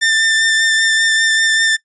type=tone with vibrato; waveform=sawtooth; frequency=1789 Hz; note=A6; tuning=28 cents sharp; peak=-8 dBFS; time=0.01-1.77 s; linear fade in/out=20 ms; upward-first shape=triangle; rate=5.1 Hz; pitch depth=17 cents each way; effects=noise-tail reverb RT60 0.1 s tail -21 dB re dry + resampled to 22050 Hz